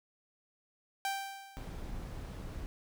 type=tone with exponential decay; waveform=sawtooth; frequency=784 Hz; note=G5; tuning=in tune; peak=-27 dBFS; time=1.05-1.93 s; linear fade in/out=1 ms; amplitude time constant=190 ms
type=noise; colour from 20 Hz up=brown; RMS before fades=-42 dBFS; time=1.57-2.66 s; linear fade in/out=0 ms
effects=none